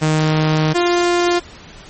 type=tone pair in turn; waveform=sawtooth; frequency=155.56 / 349.9 Hz; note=D#3 / F4; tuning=0 / +3 cents; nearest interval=octave + major second; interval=1403 cents; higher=second; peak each=-9 dBFS; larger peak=neither; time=0.01-0.74 / 0.74-1.4 s; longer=first; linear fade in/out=20 ms; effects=pink hiss -39 dBFS RMS until 1.89 s + MP3 32 kbps